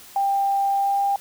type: tone with pitch glide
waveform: sine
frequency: 792 to 798 Hz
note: G5 to G5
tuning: +18 to +31 cents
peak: -18 dBFS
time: 0.16-1.16 s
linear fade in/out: 2 ms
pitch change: +13 cents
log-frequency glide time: 0.74-1.01 s
effects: white hiss -45 dBFS RMS until 1.2 s